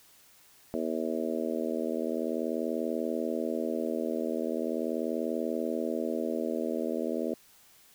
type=harmonic tone; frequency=80.4 Hz; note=E2; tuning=43 cents flat; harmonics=3 / 4 / 5 / 6 / 7 / 8; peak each=-34 / -35 / -36 / -37 / -37 / -38 dBFS; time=0.74-7.34 s; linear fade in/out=0 ms; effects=white hiss -59 dBFS RMS until 7.94 s